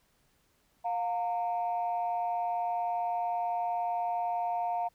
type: tone pair together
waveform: sine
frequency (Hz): 707 / 917.8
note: F5 / A#5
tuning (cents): +21 / -27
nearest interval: perfect fourth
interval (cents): 452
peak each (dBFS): -29 / -33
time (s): 0.84-4.89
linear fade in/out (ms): 20
effects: tanh soft clip ceiling -23 dBFS + pink hiss -70 dBFS RMS until 4.94 s

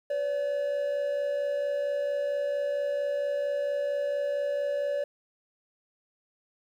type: tone pair together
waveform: triangle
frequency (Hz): 509 / 573.4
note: C5 / D5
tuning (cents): -48 / -42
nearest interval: major second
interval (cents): 206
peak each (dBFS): -34 / -25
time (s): 0.1-5.04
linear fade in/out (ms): 5
effects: 10-bit

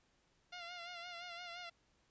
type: tone with vibrato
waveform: 10% pulse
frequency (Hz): 698.5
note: F5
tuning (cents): 0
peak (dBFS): -38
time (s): 0.52-1.7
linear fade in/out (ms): 10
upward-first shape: sine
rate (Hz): 5.8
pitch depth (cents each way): 48
effects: pink hiss -75 dBFS RMS until 2.1 s + resampled to 16000 Hz

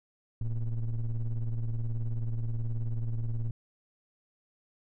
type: ring-modulated tone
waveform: triangle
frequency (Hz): 61.74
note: B1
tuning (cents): 0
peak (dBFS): -23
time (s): 0.41-3.51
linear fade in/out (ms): 5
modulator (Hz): 52.4
effects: none

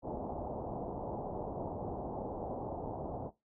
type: low-pass noise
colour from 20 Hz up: white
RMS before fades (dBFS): -40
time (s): 0.02-3.31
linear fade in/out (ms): 50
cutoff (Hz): 860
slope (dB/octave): 48
effects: noise-tail reverb RT60 0.2 s tail -17 dB re dry

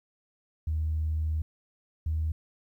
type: tone pair in turn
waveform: sine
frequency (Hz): 78.3 / 78.8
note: D#2 / D#2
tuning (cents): +11 / +23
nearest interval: unison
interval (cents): 12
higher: second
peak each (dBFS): -25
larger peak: neither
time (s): 0.67-1.42 / 2.06-2.32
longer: first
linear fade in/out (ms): 5
effects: tanh soft clip ceiling -21 dBFS + 11-bit

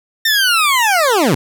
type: linear sweep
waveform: 20% pulse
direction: down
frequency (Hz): 1828 to 110.2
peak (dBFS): -6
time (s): 0.25-1.35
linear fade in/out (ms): 5
effects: none

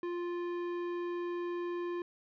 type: tone with tanh clipping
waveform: sine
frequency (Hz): 349.2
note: F4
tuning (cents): 0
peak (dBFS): -36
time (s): 0.03-2.02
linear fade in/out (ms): 2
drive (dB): 14
effects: none

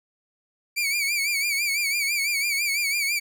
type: tone with vibrato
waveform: sawtooth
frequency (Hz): 2300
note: D7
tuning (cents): -37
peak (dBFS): -19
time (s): 0.76-3.2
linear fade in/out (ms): 20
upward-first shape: sine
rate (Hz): 6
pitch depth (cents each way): 86
effects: none

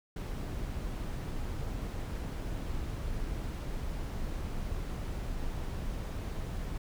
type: noise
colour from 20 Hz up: brown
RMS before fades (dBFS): -36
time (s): 0.16-6.78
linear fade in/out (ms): 5
effects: none

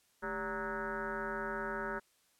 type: tone with frequency modulation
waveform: sine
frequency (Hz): 932.3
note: A#5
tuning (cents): 0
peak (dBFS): -35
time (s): 0.22-2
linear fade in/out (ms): 20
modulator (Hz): 179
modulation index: 4.1
effects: white hiss -71 dBFS RMS until 2.39 s + low-pass 12000 Hz 12 dB/octave

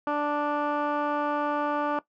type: tone with low-pass filter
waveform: 15% pulse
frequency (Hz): 293.7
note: D4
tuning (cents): 0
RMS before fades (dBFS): -27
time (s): 0.07-1.99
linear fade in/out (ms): 2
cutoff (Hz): 1400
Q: 1.6
effects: noise-tail reverb RT60 0.1 s tail -17 dB re dry

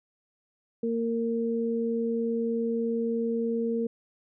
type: tone pair together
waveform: sine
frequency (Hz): 230.4 / 460.8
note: A#3 / A#4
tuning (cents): -20 / -20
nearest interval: octave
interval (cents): 1200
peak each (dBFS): -28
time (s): 0.83-3.87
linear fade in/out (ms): 5
effects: none

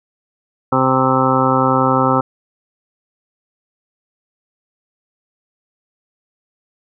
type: harmonic tone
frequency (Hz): 131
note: C3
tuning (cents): +2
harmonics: 1 / 2 / 3 / 4 / 6 / 7 / 8 / 9 / 10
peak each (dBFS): -21 / -18 / -23 / -19 / -21 / -21 / -22 / -23 / -18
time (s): 0.72-2.21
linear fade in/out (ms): 5
effects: none

